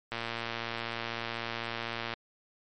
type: click train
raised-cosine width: 0.3 ms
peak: -18 dBFS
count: 235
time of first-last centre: 0.12-2.137 s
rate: 116 Hz
effects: MP3 48 kbps